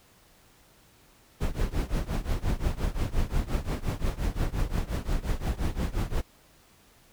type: noise with tremolo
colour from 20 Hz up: brown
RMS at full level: -24 dBFS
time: 1.4-6.22 s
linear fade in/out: 20 ms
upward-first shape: triangle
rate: 5.7 Hz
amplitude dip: 95%
effects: pink hiss -59 dBFS RMS until 7.12 s